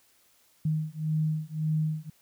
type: beating tone pair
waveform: sine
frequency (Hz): 154.8 / 156.6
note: D#3 / D#3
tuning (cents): -9 / +11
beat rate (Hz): 1.8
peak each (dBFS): -29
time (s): 0.65-2.1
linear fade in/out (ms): 5
effects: white hiss -64 dBFS RMS until 2.21 s